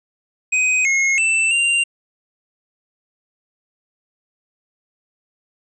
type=tone with pitch steps; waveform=square; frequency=2510 / 2160 / 2661 / 2778 Hz; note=D#7 / C#7 / E7 / F7; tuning=+15 / -45 / +16 / -10 cents; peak=-15 dBFS; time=0.52-1.84 s; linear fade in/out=10 ms; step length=330 ms; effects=resampled to 22050 Hz